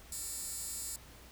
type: tone with high-pass filter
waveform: 15% pulse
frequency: 455.4 Hz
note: A#4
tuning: 40 cents flat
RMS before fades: -41 dBFS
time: 0.12-0.96 s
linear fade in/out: 2 ms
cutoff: 8000 Hz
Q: 1.8
effects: added 60 Hz sine -56 dBFS peak until 1.31 s + pink hiss -56 dBFS RMS until 1.31 s

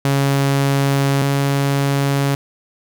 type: tone pair in turn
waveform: sawtooth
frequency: 138.59 / 139.47 Hz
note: C#3 / C#3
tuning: 0 / +11 cents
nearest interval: unison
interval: 11 cents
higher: second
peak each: -10 / -11 dBFS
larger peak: first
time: 0.05-1.22 / 1.22-2.35 s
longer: first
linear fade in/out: 2 ms
effects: none

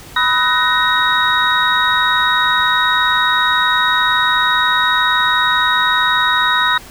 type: tone cluster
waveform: sine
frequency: 989 / 1269 / 1497 / 1866 / 3785 Hz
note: B5 / D#6 / F#6 / A#6 / A#7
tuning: +2 / +34 / +20 / +1 / +26 cents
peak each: -18 dBFS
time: 0.16-6.78 s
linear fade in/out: 5 ms
effects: pink hiss -37 dBFS RMS until 6.9 s

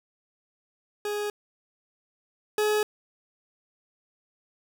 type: tone pair in turn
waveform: 40% pulse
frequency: 415.3 / 423.3 Hz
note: G#4 / G#4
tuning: 0 / +33 cents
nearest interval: unison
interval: 33 cents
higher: second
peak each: -27 / -21 dBFS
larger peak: second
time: 1.05-1.3 / 2.58-2.83 s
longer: neither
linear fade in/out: 2 ms
effects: none

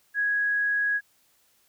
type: tone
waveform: sine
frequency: 1661 Hz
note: G#6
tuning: in tune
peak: -22 dBFS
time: 0.14-1.01 s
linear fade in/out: 50 ms
effects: white hiss -65 dBFS RMS until 1.68 s

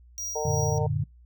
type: tone with tremolo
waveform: square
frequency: 5740 Hz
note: F8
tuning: 47 cents sharp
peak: -30 dBFS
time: 0.18-0.78 s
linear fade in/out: 0 ms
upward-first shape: sine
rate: 3 Hz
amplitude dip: 50%
type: harmonic tone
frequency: 152 Hz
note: D#3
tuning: 40 cents flat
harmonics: 3 / 4 / 5 / 6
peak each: -29 / -33 / -35 / -35 dBFS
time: 0.35-0.87 s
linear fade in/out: 10 ms
type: chord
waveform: sine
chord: Gb augmented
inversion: none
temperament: equal with one note detuned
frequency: 92.5 / 113.94 / 146.83 Hz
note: Gb2 / Bb2 / D3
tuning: 0 / -39 / 0 cents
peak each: -30 / -29 / -27 dBFS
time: 0.45-1.04 s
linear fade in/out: 5 ms
effects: noise-tail reverb RT60 0.2 s tail -26 dB re dry + added 60 Hz sine -50 dBFS peak until 1.25 s

